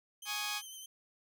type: tone with vibrato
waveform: 15% pulse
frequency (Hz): 3093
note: G7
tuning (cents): -24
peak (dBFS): -39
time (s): 0.22-0.86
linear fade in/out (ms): 5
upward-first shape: sine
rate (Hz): 10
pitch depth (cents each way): 30
type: chord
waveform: 10% pulse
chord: Ab suspended fourth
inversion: none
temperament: just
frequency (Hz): 830.6 / 1107.5 / 1245.9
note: Ab5 / Db6 / Eb6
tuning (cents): 0 / -2 / +2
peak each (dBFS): -31 / -34 / -34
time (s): 0.25-0.62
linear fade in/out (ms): 50
effects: none